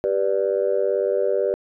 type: chord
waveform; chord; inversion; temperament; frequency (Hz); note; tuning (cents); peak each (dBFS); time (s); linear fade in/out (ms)
sine; G major; none; just; 392 / 490 / 588; G4 / B4 / D5; 0 / -14 / +2; -22; 0.04-1.54; 0
effects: tanh soft clip ceiling -10 dBFS